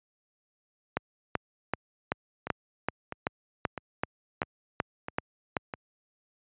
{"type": "two click trains", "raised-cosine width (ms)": 0.5, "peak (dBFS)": [-19, -11], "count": [6, 13], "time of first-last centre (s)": [[2.47, 5.738], [0.97, 5.568]], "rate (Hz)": [1.53, 2.61], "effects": ["high-pass 80 Hz 12 dB/octave", "resampled to 8000 Hz"]}